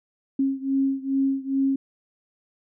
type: beating tone pair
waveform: sine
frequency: 270 / 272.4 Hz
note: C#4 / C#4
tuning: -45 / -30 cents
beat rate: 2.4 Hz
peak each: -23 / -25 dBFS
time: 0.39-1.76 s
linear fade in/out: 5 ms
effects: none